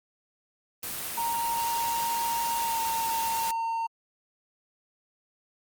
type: noise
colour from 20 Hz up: white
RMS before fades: -34 dBFS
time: 0.83-3.51 s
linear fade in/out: 2 ms
type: tone with pitch glide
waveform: triangle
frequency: 929 to 912 Hz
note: A#5 to A#5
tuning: -6 to -38 cents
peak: -25 dBFS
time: 1.17-3.87 s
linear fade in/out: 10 ms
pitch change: -32 cents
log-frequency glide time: 2.59-2.78 s
effects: Opus 24 kbps